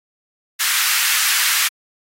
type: high-pass noise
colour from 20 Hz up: pink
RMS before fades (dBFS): -18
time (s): 0.59-1.69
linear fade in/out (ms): 20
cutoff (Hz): 1400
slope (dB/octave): 24
effects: AAC 48 kbps